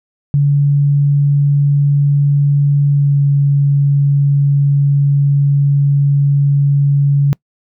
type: tone with pitch glide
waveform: sine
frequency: 142.8 to 141.4 Hz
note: D3 to C#3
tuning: -48 to +35 cents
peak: -8 dBFS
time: 0.34-7.33 s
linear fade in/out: 0 ms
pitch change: -17 cents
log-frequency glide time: 2.89-3.21 s
effects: noise-tail reverb RT60 0.1 s tail -25 dB re dry